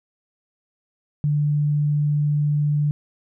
sine tone, 147.6 Hz, D3, 9 cents sharp, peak -17 dBFS, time 1.24-2.91 s, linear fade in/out 0 ms, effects none

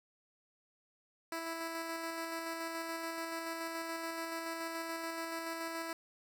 10% pulse tone with tremolo, 329.6 Hz, E4, in tune, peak -29 dBFS, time 1.32-5.93 s, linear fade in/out 2 ms, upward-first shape square, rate 7 Hz, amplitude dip 25%, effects none

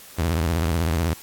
sawtooth tone with vibrato, 82.41 Hz, E2, in tune, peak -16 dBFS, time 0.18-1.14 s, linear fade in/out 10 ms, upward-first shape triangle, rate 16 Hz, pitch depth 210 cents each way, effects white hiss -44 dBFS RMS until 1.22 s + AAC 64 kbps

